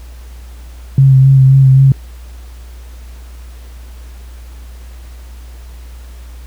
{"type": "tone with vibrato", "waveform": "sine", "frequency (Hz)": 133.9, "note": "C3", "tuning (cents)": 40, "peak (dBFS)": -3, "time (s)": [0.98, 1.92], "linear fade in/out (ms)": 2, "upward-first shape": "sine", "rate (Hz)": 3.8, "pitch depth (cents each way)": 25, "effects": ["added 60 Hz sine -29 dBFS peak until 6.46 s", "pink hiss -44 dBFS RMS until 6.46 s"]}